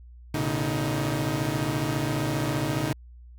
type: tone cluster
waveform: sawtooth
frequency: 114.5 / 128.5 / 143.3 / 314 Hz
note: A#2 / C3 / D3 / D#4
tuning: -31 / -31 / -42 / +16 cents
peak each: -28 / -29 / -25 / -26 dBFS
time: 0.34-2.93 s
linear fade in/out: 5 ms
effects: added 60 Hz sine -44 dBFS peak until 3.38 s